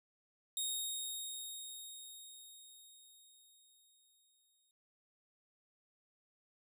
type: tone with exponential decay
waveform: 15% pulse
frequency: 3729 Hz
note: A#7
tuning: in tune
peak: -28 dBFS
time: 0.57-4.71 s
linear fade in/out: 1 ms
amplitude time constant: 900 ms
effects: none